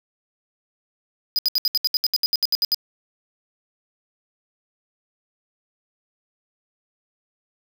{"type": "tone bursts", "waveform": "square", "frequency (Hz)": 4960, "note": "D#8", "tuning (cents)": -6, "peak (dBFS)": -17, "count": 15, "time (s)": [1.36, 2.745], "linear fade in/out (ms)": 0, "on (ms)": 27, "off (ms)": 70, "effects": []}